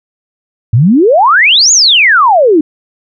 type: exponential two-way sweep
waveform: sine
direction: up then down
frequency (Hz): 103.2 to 7040 to 289.1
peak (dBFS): -3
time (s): 0.73-2.61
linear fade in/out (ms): 5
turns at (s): 1.72
effects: none